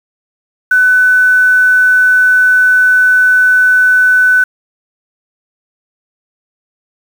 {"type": "tone with quantisation", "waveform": "sine", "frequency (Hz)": 1500, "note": "F#6", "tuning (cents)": 23, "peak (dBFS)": -5, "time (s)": [0.71, 4.44], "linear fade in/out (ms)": 5, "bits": 5, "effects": []}